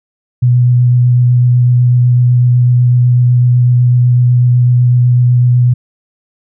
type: tone with vibrato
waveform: sine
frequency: 123.2 Hz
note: B2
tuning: 4 cents flat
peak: -5 dBFS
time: 0.42-5.74 s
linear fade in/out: 10 ms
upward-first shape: sine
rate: 8 Hz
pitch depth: 12 cents each way
effects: none